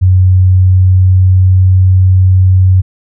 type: tone with pitch glide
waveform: sine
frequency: 92.5 to 93.2 Hz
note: F#2 to F#2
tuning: 0 to +13 cents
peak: -3 dBFS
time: 0.01-2.82 s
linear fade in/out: 20 ms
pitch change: +13 cents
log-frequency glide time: 0.23-1.77 s
effects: none